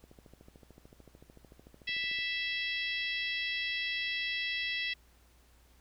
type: click train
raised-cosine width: 2 ms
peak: -40 dBFS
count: 30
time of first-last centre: 0.04-2.188 s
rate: 13.5 Hz
type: harmonic tone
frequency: 659.3 Hz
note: E5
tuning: in tune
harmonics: 3 / 4 / 5 / 6 / 7 / 8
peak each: -36 / -37 / -38 / -43 / -47 / -46 dBFS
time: 1.87-4.94 s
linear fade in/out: 10 ms
effects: added 60 Hz sine -62 dBFS peak until 5.8 s + pink hiss -66 dBFS RMS until 5.8 s